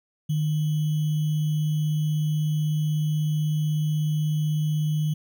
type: tone with sample-and-hold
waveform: sine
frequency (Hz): 152.7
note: D#3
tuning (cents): -32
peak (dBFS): -21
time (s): 0.29-5.14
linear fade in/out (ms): 10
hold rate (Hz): 3150
effects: none